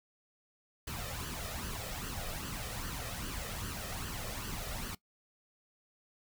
pink noise with flanger, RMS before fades -40 dBFS, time 0.87-4.95 s, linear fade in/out 5 ms, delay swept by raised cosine 0.65 to 1.65 ms, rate 2.5 Hz, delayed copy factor +0.6, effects noise-tail reverb RT60 0.1 s tail -20 dB re dry

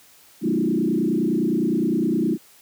sine tone with frequency modulation, 269.6 Hz, C#4, 48 cents flat, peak -18 dBFS, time 0.41-2.38 s, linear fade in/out 50 ms, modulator 29.7 Hz, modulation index 2.9, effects white hiss -52 dBFS RMS until 2.61 s + high-pass 60 Hz 12 dB/octave

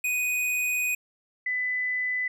square / sine tone pair in turn, 2489 / 2001 Hz, D#7 / B6, 0 / +22 cents, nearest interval major third, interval 378 cents, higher first, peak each -25 dBFS, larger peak neither, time 0.04-0.95 / 1.46-2.28 s, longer first, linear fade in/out 5 ms, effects none

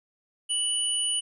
sine tone pair together, 2960 / 9509 Hz, F#7 / D9, 0 / +20 cents, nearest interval octave + minor sixth, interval 2020 cents, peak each -27 dBFS, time 0.49-1.21 s, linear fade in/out 20 ms, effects none

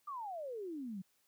sine exponential sweep, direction down, 1220 to 179.7 Hz, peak -40 dBFS, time 0.07-1.02 s, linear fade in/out 10 ms, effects white hiss -75 dBFS RMS until 1.27 s + high-pass 80 Hz 12 dB/octave

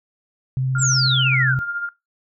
sine tone with vibrato, 130.81 Hz, C3, in tune, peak -18 dBFS, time 0.57-1.59 s, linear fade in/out 0 ms, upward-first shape sine, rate 16 Hz, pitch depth 15 cents each way
sine tone with tremolo, 1404 Hz, F6, 9 cents sharp, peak -21 dBFS, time 0.75-1.89 s, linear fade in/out 2 ms, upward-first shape sine, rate 14 Hz, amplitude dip 55%
sine exponential sweep, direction down, 8000 to 1355 Hz, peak -17 dBFS, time 0.78-1.57 s, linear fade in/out 50 ms
effects noise-tail reverb RT60 0.2 s tail -19 dB re dry

